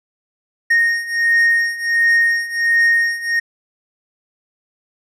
triangle beating tone pair, 1855 / 1856.4 Hz, A#6 / A#6, -9 / -8 cents, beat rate 1.4 Hz, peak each -16 / -13 dBFS, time 0.7-3.4 s, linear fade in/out 10 ms, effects resampled to 32000 Hz

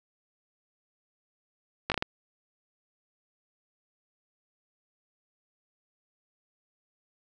slowing click train, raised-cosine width 0.3 ms, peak -11 dBFS, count 5, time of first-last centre 1.9-2.024 s, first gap 18 ms, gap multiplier 1.38, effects none

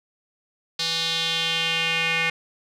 square tone with band-pass filter sweep, 164.81 Hz, E3, in tune, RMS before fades -24 dBFS, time 0.79-2.3 s, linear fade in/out 5 ms, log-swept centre 4200 to 2300 Hz, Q 3.7, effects none

